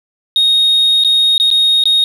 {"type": "tone with dropouts", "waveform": "sine", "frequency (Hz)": 3729, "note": "A#7", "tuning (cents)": 0, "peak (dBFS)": -6, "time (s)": [0.36, 2.04], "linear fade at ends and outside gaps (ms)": 1, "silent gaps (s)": [[1.038, 1.047], [1.38, 1.399], [1.503, 1.512], [1.838, 1.855]], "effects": ["tanh soft clip ceiling -6 dBFS", "7-bit"]}